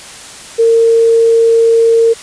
sine tone, 457.6 Hz, A#4, 32 cents flat, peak -5 dBFS, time 0.58-2.14 s, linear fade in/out 20 ms, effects white hiss -31 dBFS RMS until 2.22 s + resampled to 22050 Hz

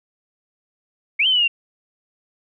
sine linear two-way sweep, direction up then down, 2120 to 3150 to 2725 Hz, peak -14 dBFS, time 1.19-1.48 s, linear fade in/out 10 ms, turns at 1.27 s, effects none

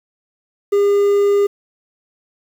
triangle tone, 404.5 Hz, G#4, 46 cents flat, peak -9 dBFS, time 0.72-1.47 s, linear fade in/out 10 ms, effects 7-bit

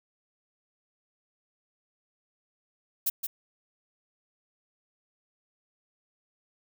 violet noise with echo, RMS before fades -26 dBFS, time 3.06-3.1 s, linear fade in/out 10 ms, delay 170 ms, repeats 1, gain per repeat -6 dB, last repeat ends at 3.27 s, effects none

